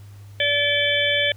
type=harmonic tone with a mistuned harmonic; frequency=577 Hz; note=D5; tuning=31 cents flat; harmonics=1 / 3 / 4 / 5 / 6; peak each=-24 / -24 / -24 / -24 / -24 dBFS; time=0.4-1.32 s; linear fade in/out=2 ms; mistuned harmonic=5; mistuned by=+120 cents; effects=added 101 Hz sine -39 dBFS peak until 1.36 s + pink hiss -55 dBFS RMS until 1.36 s